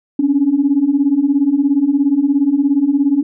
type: beating tone pair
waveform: sine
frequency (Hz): 270 / 287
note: C#4 / D4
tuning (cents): -45 / -40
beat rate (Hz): 17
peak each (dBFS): -15 / -12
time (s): 0.19-3.23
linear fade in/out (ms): 5
effects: tanh soft clip ceiling -3 dBFS